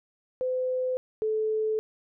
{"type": "tone pair in turn", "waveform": "sine", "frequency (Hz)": [510, 434.8], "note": ["C5", "A4"], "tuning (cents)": [-44, -21], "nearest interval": "minor third", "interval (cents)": 277, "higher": "first", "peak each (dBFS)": [-25, -24], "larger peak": "second", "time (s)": [[0.41, 0.97], [1.22, 1.79]], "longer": "second", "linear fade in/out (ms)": 0, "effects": []}